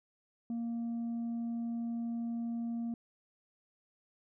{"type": "tone", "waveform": "sine", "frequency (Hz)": 233.1, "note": "A#3", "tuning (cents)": 0, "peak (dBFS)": -31, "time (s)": [0.5, 2.94], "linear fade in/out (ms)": 2, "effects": ["tanh soft clip ceiling -33 dBFS"]}